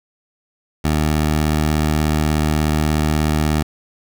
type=tone; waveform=15% pulse; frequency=76.6 Hz; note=D#2; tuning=27 cents flat; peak=-9 dBFS; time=0.84-3.63 s; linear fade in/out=10 ms; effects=7-bit